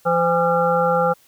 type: harmonic tone with a mistuned harmonic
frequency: 171.1 Hz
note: F3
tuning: 35 cents flat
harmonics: 1 / 3 / 5 / 7 / 8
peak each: -25 / -18 / -21 / -27 / -22 dBFS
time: 0.05-1.14 s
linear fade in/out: 20 ms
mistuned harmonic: 5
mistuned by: -82 cents
effects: white hiss -55 dBFS RMS until 1.27 s